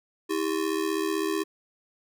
square ring-modulated tone, 359.5 Hz, F#4, 50 cents flat, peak -23 dBFS, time 0.29-1.44 s, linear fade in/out 20 ms, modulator 37.9 Hz, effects none

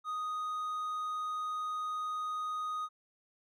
triangle tone, 1244.5 Hz, D#6, in tune, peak -32 dBFS, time 0.04-2.89 s, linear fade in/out 50 ms, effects none

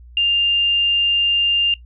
sine tone, 2800 Hz, F7, 4 cents sharp, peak -13 dBFS, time 0.17-1.74 s, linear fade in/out 2 ms, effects noise-tail reverb RT60 0.1 s tail -18 dB re dry + added 60 Hz sine -39 dBFS peak until 1.85 s

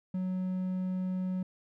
triangle tone, 185 Hz, F#3, in tune, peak -28 dBFS, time 0.14-1.43 s, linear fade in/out 5 ms, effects none

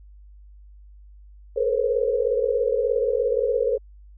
sine tone cluster, 430.6 / 472.6 / 489.6 / 536 Hz, A4 / A#4 / B4 / C5, -37 / +24 / -15 / +42 cents, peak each -25 dBFS, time 1.56-3.78 s, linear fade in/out 10 ms, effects added 50 Hz sine -44 dBFS peak until 4.17 s

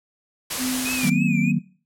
white noise, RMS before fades -26 dBFS, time 0.5-1.1 s, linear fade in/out 10 ms
sine tone with tremolo, 256 Hz, C4, 38 cents flat, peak -23 dBFS, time 0.57-1.55 s, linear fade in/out 50 ms, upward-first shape triangle, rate 2.2 Hz, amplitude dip 45%
triangle tone with vibrato, 2463 Hz, D#7, 18 cents flat, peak -25 dBFS, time 0.85-1.52 s, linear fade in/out 10 ms, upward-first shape triangle, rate 3.2 Hz, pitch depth 110 cents each way
sine chord, D# minor, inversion none, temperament just, 155.56 / 186.68 / 233.3 Hz, D#3 / F#3 / A#3, 0 / +16 / +2 cents, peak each -23 / -21 / -22 dBFS, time 1.03-1.59 s, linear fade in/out 10 ms
effects noise-tail reverb RT60 0.4 s tail -20 dB re dry + low-pass 12000 Hz 12 dB/octave

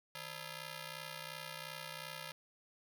5% pulse ring-modulated tone, 373.2 Hz, F#4, 15 cents sharp, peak -30 dBFS, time 0.15-2.32 s, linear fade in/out 0 ms, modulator 218 Hz, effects none

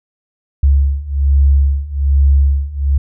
sine beating tone pair, 68.9 / 70.1 Hz, C#2 / C#2, -10 / +20 cents, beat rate 1.2 Hz, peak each -13 / -11 dBFS, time 0.63-2.98 s, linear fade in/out 5 ms, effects none

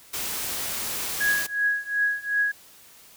white noise, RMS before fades -30 dBFS, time 0.13-1.47 s, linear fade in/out 10 ms
sine tone with tremolo, 1661.2 Hz, G#6, in tune, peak -18 dBFS, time 1.2-2.52 s, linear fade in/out 10 ms, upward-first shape triangle, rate 2.7 Hz, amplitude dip 95%
effects white hiss -51 dBFS RMS until 3.16 s

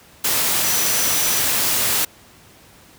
sine tone in noise, 5910 Hz, F#8, 3 cents flat, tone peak -25 dBFS, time 0.64-1.4 s, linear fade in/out 5 ms, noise white, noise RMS -19 dBFS, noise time 0.24-2.05 s, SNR -9 dB, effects pink hiss -48 dBFS RMS until 2.98 s + high-pass 60 Hz 12 dB/octave

